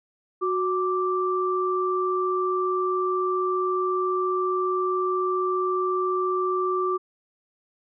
sine tone pair together, 368.5 / 1173 Hz, F#4 / D6, -7 / -2 cents, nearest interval octave + minor sixth, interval 2005 cents, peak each -24 / -25 dBFS, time 0.41-6.98 s, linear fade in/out 20 ms, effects none

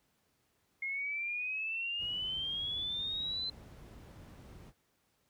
sine exponential sweep, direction up, 2140 to 4085 Hz, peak -34 dBFS, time 0.82-3.5 s, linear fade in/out 5 ms
brown noise, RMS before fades -48 dBFS, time 1.98-4.73 s, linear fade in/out 50 ms
effects pink hiss -75 dBFS RMS until 5.29 s + high-pass 60 Hz 12 dB/octave

